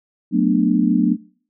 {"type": "chord", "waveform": "sine", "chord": "B minor seventh", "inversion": "second", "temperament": "just", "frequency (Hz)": [185.21, 222.2, 246.9, 296.3], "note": ["F#3", "A3", "B3", "D4"], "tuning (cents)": [2, 17, 0, 15], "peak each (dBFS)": -19, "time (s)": [0.31, 1.17], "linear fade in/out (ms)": 50, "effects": ["noise-tail reverb RT60 0.5 s tail -24 dB re dry"]}